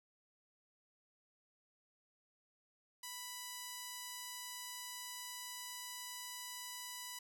5% pulse tone, 987.8 Hz, B5, in tune, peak -33 dBFS, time 3.03-7.19 s, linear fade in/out 5 ms, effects none

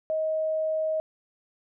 sine tone, 630 Hz, D#5, 21 cents sharp, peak -24 dBFS, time 0.1-1 s, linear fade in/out 0 ms, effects none

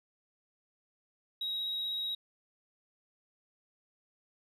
sine tone with vibrato, 3817 Hz, A#7, 40 cents sharp, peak -31 dBFS, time 1.41-2.15 s, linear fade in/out 5 ms, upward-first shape square, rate 16 Hz, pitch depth 9 cents each way, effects tanh soft clip ceiling -30 dBFS

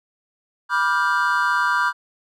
triangle chord, G dominant seventh, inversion first, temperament just, 980 / 1176 / 1411.2 / 1568 Hz, B5 / D6 / F6 / G6, -14 / +2 / +18 / 0 cents, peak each -21 dBFS, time 0.69-1.93 s, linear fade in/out 50 ms, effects none

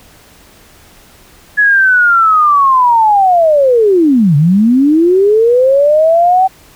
sine linear two-way sweep, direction down then up, 1700 to 138.59 to 767 Hz, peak -5 dBFS, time 1.57-6.48 s, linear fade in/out 20 ms, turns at 4.36 s, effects pink hiss -42 dBFS RMS until 6.75 s

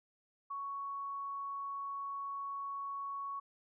sine tone, 1113 Hz, C#6, 7 cents sharp, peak -38 dBFS, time 0.5-3.4 s, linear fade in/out 10 ms, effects none

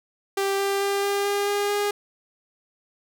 sawtooth tone with pitch steps, 393.2 / 395.9 / 398.7 / 401.5 / 404.3 / 407.1 / 409.9 Hz, G4 / G4 / G4 / G4 / G#4 / G#4 / G#4, +5 / +17 / +29 / +41 / -46 / -35 / -23 cents, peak -18 dBFS, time 0.37-1.91 s, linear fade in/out 5 ms, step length 220 ms, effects none

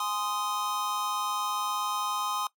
square chord, Ab major, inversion none, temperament just, 830.6 / 1038.3 / 1245.9 Hz, Ab5 / C6 / Eb6, 0 / -14 / +2 cents, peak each -37 / -33 / -33 dBFS, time 0-2.47 s, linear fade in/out 2 ms, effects noise-tail reverb RT60 0.1 s tail -20 dB re dry

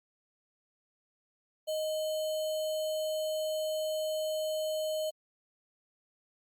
sine tone with sample-and-hold, 622.3 Hz, D#5, in tune, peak -30 dBFS, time 1.67-5.11 s, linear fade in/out 20 ms, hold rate 3675 Hz, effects Opus 48 kbps

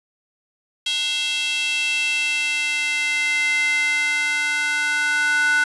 square tone with high-pass filter sweep, 296.5 Hz, D4, 17 cents sharp, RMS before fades -21 dBFS, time 0.86-5.64 s, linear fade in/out 5 ms, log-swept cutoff 3200 to 1500 Hz, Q 5.4, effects resampled to 24000 Hz

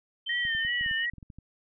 sine tone with pitch glide, 3107 to 2951 Hz, G7 to F#7, -16 to -5 cents, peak -32 dBFS, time 0.26-1.06 s, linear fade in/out 10 ms, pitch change -89 cents, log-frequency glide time 0.56-0.71 s
sine tone with vibrato, 1868 Hz, A#6, 3 cents sharp, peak -27 dBFS, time 0.29-1.1 s, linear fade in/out 5 ms, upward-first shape sine, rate 2.7 Hz, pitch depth 63 cents each way
clicks, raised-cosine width 5 ms, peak -33 dBFS, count 11, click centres 0.452 / 0.55 / 0.65 / 0.811 / 0.862 / 0.912 / 1.136 / 1.183 / 1.228 / 1.302 / 1.386 s
effects none

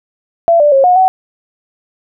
sine tone with pitch steps, 675 / 589 / 542 / 723 / 752 Hz, E5 / D5 / C#5 / F#5 / F#5, +41 / +5 / -39 / -40 / +28 cents, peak -5 dBFS, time 0.48-1.08 s, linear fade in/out 0 ms, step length 120 ms, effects none

